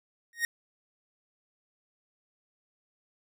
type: tone with exponential growth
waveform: 45% pulse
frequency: 1864.7 Hz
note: A#6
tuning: in tune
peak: -22 dBFS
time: 0.33-0.45 s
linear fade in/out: 1 ms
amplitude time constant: 26 ms
effects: none